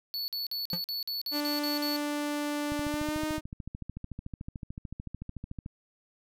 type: tone bursts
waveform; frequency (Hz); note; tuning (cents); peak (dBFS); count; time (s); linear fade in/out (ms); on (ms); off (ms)
square; 4437; C#8; +1; -32; 10; 0.14-1.963; 0; 140; 47
type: tone with exponential decay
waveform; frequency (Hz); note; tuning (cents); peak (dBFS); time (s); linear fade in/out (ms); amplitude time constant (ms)
square; 174.61; F3; 0; -28; 0.73-0.82; 2; 18
type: tone with pitch glide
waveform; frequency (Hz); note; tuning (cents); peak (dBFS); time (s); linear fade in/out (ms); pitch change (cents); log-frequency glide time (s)
sawtooth; 293.7 to 308.7; D4 to D#4; 0 to -14; -26; 1.31-3.41; 50; +86; 2.85-3.23
type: click train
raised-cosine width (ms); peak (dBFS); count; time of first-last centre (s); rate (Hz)
5; -26; 41; 2.72-5.661; 13.6
effects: none